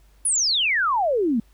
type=exponential sweep; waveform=sine; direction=down; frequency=10440 to 211.7 Hz; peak=-18 dBFS; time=0.25-1.4 s; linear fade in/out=5 ms; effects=added 50 Hz sine -52 dBFS peak until 1.53 s + pink hiss -62 dBFS RMS until 1.53 s